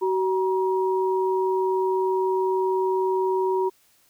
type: tone pair together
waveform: sine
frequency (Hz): 377.4 / 951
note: F#4 / A#5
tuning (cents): +34 / +34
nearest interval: octave + major third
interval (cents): 1600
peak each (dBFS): -21 / -26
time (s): 0.01-3.7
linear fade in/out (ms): 20
effects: white hiss -61 dBFS RMS until 4.09 s